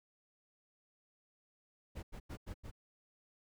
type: noise bursts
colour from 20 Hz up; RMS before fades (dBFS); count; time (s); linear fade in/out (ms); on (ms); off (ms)
brown; -44; 5; 1.95-2.714; 20; 80; 91
effects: none